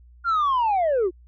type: linear sweep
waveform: sine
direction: down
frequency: 1416 to 333.4 Hz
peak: -16 dBFS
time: 0.24-1.11 s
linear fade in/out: 50 ms
effects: tanh soft clip ceiling -17 dBFS + added 60 Hz sine -47 dBFS peak until 1.27 s